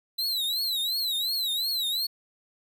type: tone with vibrato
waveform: 45% pulse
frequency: 3987 Hz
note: B7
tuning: 16 cents sharp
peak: -25 dBFS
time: 0.18-2.07 s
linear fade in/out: 10 ms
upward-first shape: triangle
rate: 2.8 Hz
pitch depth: 170 cents each way
effects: none